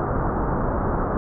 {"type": "low-pass noise", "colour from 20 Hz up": "pink", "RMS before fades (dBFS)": -23, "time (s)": [0, 1.17], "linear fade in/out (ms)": 0, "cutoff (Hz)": 1400, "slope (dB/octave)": 48, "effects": []}